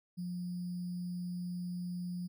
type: tone with sample-and-hold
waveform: sine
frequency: 177.6 Hz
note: F3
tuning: 29 cents sharp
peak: -36 dBFS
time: 0.17-2.28 s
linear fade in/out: 20 ms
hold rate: 4900 Hz
effects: none